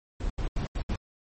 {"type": "noise bursts at uneven times", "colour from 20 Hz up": "brown", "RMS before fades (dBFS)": -29, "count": 5, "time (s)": [[0.2, 0.3], [0.38, 0.48], [0.56, 0.67], [0.75, 0.82], [0.89, 0.96]], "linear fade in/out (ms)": 5, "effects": ["MP3 32 kbps"]}